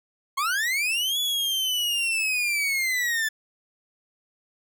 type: linear two-way sweep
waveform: 40% pulse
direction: up then down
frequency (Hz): 1051 to 3434 to 1735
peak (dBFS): -22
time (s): 0.37-3.29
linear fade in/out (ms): 10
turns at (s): 1.19
effects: none